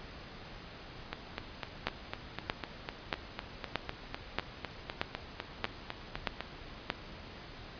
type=two click trains; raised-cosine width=0.3 ms; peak=-13 / -19 dBFS; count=9 / 22; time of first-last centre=1.87-6.901 / 1.13-6.406 s; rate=1.59 / 3.98 Hz; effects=pink hiss -48 dBFS RMS until 7.79 s + resampled to 11025 Hz